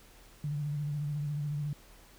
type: tone with vibrato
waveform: sine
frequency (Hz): 146.83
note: D3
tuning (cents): 0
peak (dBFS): -31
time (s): 0.44-1.73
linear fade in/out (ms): 2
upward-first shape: sine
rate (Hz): 14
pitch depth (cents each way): 45
effects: added 40 Hz sine -58 dBFS peak until 2.18 s + pink hiss -58 dBFS RMS until 2.18 s